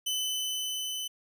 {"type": "tone with level ramp", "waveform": "sawtooth", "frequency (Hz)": 3023, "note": "F#7", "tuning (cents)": 36, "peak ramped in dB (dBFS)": [-25, -30], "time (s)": [0.06, 1.08], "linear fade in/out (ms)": 10, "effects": []}